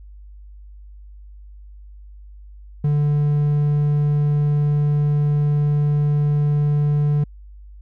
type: tone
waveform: triangle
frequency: 146.83 Hz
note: D3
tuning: in tune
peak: -13 dBFS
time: 2.84-7.24 s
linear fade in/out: 5 ms
effects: added 50 Hz sine -38 dBFS peak until 7.81 s